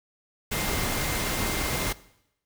sine tone in noise, 2100 Hz, C7, 6 cents sharp, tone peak -37 dBFS, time 0.51-1.93 s, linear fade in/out 10 ms, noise pink, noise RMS -28 dBFS, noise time 0.51-1.93 s, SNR -12 dB, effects noise-tail reverb RT60 0.8 s tail -19 dB re dry

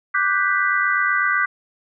sine chord, G major seventh, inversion second, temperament equal, 1174.7 / 1480 / 1568 / 1975.5 Hz, D6 / F#6 / G6 / B6, 0 / 0 / 0 / 0 cents, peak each -22 dBFS, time 0.14-1.46 s, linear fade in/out 10 ms, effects none

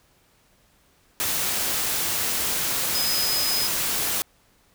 sine tone in noise, 5050 Hz, D#8, 25 cents sharp, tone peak -24 dBFS, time 2.95-3.67 s, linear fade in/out 0 ms, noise white, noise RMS -25 dBFS, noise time 1.2-4.22 s, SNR -2 dB, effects pink hiss -61 dBFS RMS until 4.74 s

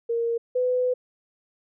sine tone pair in turn, 465.3 / 501.5 Hz, A#4 / B4, -3 / +26 cents, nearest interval minor second, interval 129 cents, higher second, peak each -22 / -20 dBFS, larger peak second, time 0.09-0.38 / 0.55-0.94 s, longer second, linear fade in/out 10 ms, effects none

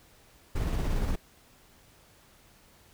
brown noise with tremolo, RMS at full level -27 dBFS, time 0.55-1.16 s, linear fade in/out 10 ms, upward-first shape square, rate 17 Hz, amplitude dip 25%, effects pink hiss -59 dBFS RMS until 2.93 s

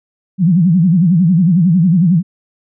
sine tone with vibrato, 174.61 Hz, F3, in tune, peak -7 dBFS, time 0.38-2.23 s, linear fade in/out 50 ms, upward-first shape sine, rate 11 Hz, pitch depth 180 cents each way, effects none

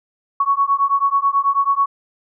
sine beating tone pair, 1108.7 / 1117.9 Hz, C#6 / C#6, 0 / +14 cents, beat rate 9.2 Hz, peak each -17 dBFS, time 0.4-1.86 s, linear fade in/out 5 ms, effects none

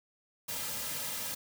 white noise with comb filter, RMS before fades -37 dBFS, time 0.48-1.35 s, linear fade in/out 10 ms, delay 2.7 ms, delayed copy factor -0.7, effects none

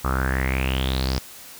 sawtooth tone with low-pass filter sweep, 65.41 Hz, C2, in tune, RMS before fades -23 dBFS, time 0.04-1.19 s, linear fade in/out 10 ms, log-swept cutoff 1200 to 5300 Hz, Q 7.5, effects white hiss -42 dBFS RMS until 1.59 s

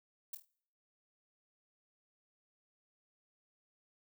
violet noise with echo, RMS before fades -41 dBFS, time 0.33-0.35 s, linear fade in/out 5 ms, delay 25 ms, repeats 4, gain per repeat -7 dB, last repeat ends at 0.45 s, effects noise-tail reverb RT60 0.6 s tail -23 dB re dry

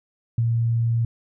sine tone with ADSR envelope, 116 Hz, A#2, 8 cents flat, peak -16 dBFS, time 0.38-1.05 s, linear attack 3 ms, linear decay 41 ms, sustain -2 dB, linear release 3 ms, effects none

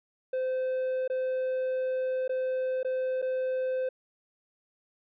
triangle tone with dropouts, 516 Hz, C5, 24 cents flat, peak -25 dBFS, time 0.33-3.89 s, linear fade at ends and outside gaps 5 ms, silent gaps 1.078-1.099 / 2.279-2.293 / 2.831-2.847 / 3.218-3.224 s, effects resampled to 8000 Hz

